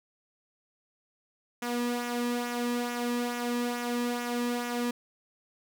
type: tone with flanger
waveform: sawtooth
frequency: 241.4 Hz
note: B3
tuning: 39 cents flat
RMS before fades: -31 dBFS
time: 1.62-4.91 s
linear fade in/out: 5 ms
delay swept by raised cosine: 0.22 to 1.42 ms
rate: 2.3 Hz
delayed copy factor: -0.5
effects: none